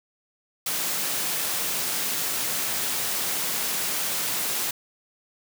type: high-pass noise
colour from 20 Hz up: white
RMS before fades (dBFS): -27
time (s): 0.66-4.71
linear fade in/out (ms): 5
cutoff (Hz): 120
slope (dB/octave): 24
effects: none